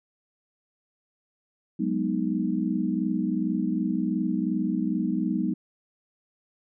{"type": "chord", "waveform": "sine", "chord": "G# minor seventh", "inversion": "third", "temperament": "equal", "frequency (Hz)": [185, 207.7, 246.9, 311.1], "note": ["F#3", "G#3", "B3", "D#4"], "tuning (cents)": [0, 0, 0, 0], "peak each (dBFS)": -29, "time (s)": [1.79, 5.54], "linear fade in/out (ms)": 10, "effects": []}